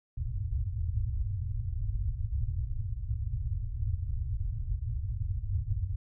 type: low-pass noise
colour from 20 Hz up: white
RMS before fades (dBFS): -32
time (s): 0.17-5.96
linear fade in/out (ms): 5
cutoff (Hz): 120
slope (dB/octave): 96
effects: none